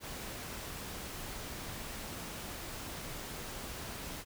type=noise; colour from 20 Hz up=pink; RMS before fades=-43 dBFS; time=0-4.25 s; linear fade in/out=50 ms; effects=none